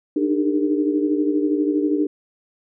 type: tone cluster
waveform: sine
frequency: 298.4 / 310.8 / 399.7 / 457.2 Hz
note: D4 / D#4 / G4 / A#4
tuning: +28 / -2 / +34 / -34 cents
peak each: -19 / -25 / -24 / -28 dBFS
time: 0.16-2.07 s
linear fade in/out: 5 ms
effects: none